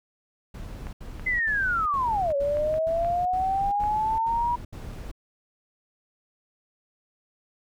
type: noise bursts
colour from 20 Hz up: brown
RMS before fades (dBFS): -37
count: 10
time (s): 0.54-5.115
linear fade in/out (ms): 5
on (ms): 390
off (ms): 75
type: clicks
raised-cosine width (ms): 0.5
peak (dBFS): -26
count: 7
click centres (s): 0.869 / 1.196 / 2.304 / 2.57 / 2.741 / 3.047 / 3.838
type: linear two-way sweep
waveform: sine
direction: down then up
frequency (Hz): 2061 to 554.4 to 967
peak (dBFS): -22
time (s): 1.26-4.56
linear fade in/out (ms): 10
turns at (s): 2.36
effects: none